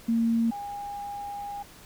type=tone pair in turn; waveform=sine; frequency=229.5 / 812.2 Hz; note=A#3 / G#5; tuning=-27 / -39 cents; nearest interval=octave + minor seventh; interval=2188 cents; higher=second; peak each=-21 / -33 dBFS; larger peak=first; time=0.08-0.51 / 0.51-1.63 s; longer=second; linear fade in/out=10 ms; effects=pink hiss -50 dBFS RMS until 1.85 s